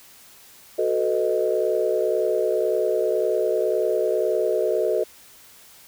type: chord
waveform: sine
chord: B dominant seventh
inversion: second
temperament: equal with one note detuned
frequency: 370 / 440 / 501.9 / 622.3 Hz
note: F#4 / A4 / B4 / D#5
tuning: 0 / 0 / +28 / 0 cents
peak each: -25 / -23 / -26 / -24 dBFS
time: 0.78-5.04 s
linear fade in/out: 10 ms
effects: tanh soft clip ceiling -8 dBFS + white hiss -49 dBFS RMS until 5.87 s